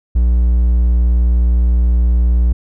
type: tone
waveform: triangle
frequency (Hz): 59.6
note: A#1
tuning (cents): +39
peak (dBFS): -7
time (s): 0.15-2.53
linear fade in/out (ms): 10
effects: none